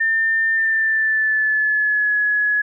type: tone with pitch glide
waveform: sine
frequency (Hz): 1800 to 1689.2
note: A6 to G#6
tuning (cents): +39 to +29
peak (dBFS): -15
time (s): 0-2.62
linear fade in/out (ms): 10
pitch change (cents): -110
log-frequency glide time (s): 0.52-2.15
effects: none